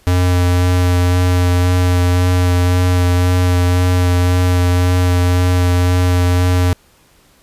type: tone with vibrato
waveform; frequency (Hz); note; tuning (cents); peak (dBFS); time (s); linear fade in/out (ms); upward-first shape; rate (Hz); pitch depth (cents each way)
square; 89.6; F2; +45; -11; 0.07-6.73; 0; sine; 1.9; 13
effects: pink hiss -51 dBFS RMS until 7.42 s + resampled to 32000 Hz